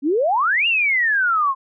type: exponential two-way sweep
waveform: sine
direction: up then down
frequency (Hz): 261.6 to 2853 to 1041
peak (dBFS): -15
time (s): 0.02-1.55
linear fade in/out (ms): 50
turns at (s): 0.67
effects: none